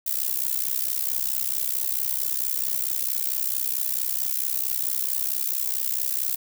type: noise with amplitude modulation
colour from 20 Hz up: violet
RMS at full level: -22 dBFS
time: 0.06-6.36 s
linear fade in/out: 10 ms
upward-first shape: sine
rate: 64.5 Hz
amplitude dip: 95%
effects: none